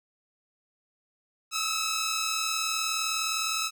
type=tone pair together; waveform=10% pulse; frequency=1278.7 / 1318.5 Hz; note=D#6 / E6; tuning=+47 / 0 cents; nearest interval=minor second; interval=53 cents; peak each=-22 dBFS; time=1.51-3.71 s; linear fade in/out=50 ms; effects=none